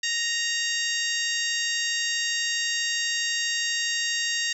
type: harmonic tone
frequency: 932.3 Hz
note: A#5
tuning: in tune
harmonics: 2 / 3 / 4 / 5 / 6 / 7 / 8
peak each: -29 / -31 / -32 / -33 / -34 / -34 / -35 dBFS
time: 0.03-4.53 s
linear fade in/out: 5 ms
effects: 9-bit